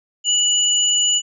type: tone pair together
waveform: sine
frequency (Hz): 2935 / 6981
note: F#7 / A8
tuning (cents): -15 / -15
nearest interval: octave + minor third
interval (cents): 1500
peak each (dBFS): -17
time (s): 0.24-1.22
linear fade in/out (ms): 50
effects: none